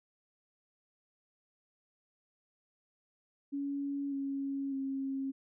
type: tone with pitch steps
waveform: sine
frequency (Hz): 281 / 275.5 / 270.2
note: C#4 / C#4 / C#4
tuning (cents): +24 / -11 / -44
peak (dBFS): -33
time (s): 3.52-5.32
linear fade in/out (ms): 20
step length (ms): 600
effects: none